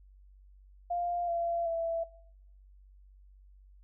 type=tone with pitch steps; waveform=sine; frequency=699 / 681.9 / 665.1 Hz; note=F5 / F5 / E5; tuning=+1 / -42 / +15 cents; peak=-29 dBFS; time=0.9-2.04 s; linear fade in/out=10 ms; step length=380 ms; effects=noise-tail reverb RT60 0.7 s tail -21 dB re dry + added 48 Hz sine -54 dBFS peak until 3.83 s